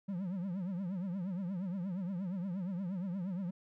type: tone with vibrato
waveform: triangle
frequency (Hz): 185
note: F#3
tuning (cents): 0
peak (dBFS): -33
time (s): 0.08-3.51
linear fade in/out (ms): 10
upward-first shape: triangle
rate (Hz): 8.5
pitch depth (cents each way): 180
effects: none